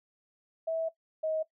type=tone pair in turn; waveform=sine; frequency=651 / 631.4 Hz; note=E5 / D#5; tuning=-22 / +25 cents; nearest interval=minor second; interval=53 cents; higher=first; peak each=-28 dBFS; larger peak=neither; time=0.67-0.89 / 1.23-1.43 s; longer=first; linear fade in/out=10 ms; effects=noise-tail reverb RT60 0.1 s tail -17 dB re dry